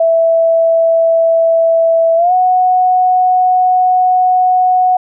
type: tone with pitch glide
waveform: sine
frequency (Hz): 659.3 to 735.8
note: E5 to F#5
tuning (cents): 0 to -10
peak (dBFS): -7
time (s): 0-4.97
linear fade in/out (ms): 5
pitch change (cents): +190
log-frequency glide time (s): 2.16-2.33
effects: none